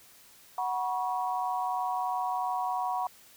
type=chord; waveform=sine; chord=F# suspended fourth; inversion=none; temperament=equal with one note detuned; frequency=740 / 965.8 / 1108.7 Hz; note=F#5 / B5 / C#6; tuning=0 / -39 / 0 cents; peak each=-31 / -32 / -36 dBFS; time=0.58-3.07 s; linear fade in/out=2 ms; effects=white hiss -56 dBFS RMS until 3.36 s